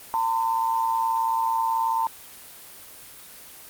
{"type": "tone pair together", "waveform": "sine", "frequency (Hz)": [904.5, 1023], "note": ["A5", "C6"], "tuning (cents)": [48, -39], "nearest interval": "major second", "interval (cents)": 213, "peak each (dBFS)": [-22, -27], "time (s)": [0.14, 2.07], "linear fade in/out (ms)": 0, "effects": ["white hiss -44 dBFS RMS until 3.69 s", "Opus 24 kbps"]}